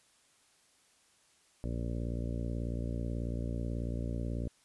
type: harmonic tone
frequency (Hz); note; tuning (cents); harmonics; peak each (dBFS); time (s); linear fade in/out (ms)
58.27; A#1; 0; 1 / 2 / 3 / 4 / 5 / 6 / 7 / 8 / 9 / 10; -36 / -38 / -44 / -42 / -45 / -50 / -51 / -51 / -52 / -50; 1.64-4.48; 0
effects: white hiss -67 dBFS RMS until 4.64 s + resampled to 24000 Hz